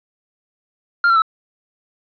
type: tone with pitch steps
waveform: triangle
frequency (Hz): 1397 / 1353.3 / 1311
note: F6 / E6 / E6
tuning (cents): 0 / +45 / -10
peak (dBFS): -9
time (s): 1.04-1.22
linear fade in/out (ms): 2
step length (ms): 60
effects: resampled to 11025 Hz + 8-bit